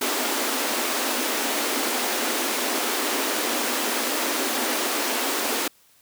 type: high-pass noise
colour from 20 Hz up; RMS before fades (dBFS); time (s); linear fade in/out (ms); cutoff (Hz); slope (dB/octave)
pink; -25; 0.01-5.68; 5; 230; 96
effects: white hiss -58 dBFS RMS until 6.01 s